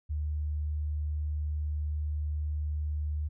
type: tone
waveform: sine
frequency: 75.2 Hz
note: D2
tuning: 42 cents sharp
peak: -29 dBFS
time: 0.09-3.29 s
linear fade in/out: 20 ms
effects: none